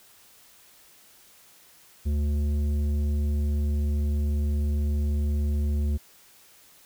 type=tone with tanh clipping; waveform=triangle; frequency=73.3 Hz; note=D2; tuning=3 cents flat; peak=-24 dBFS; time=2.05-5.98 s; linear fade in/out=20 ms; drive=14 dB; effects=white hiss -55 dBFS RMS until 6.85 s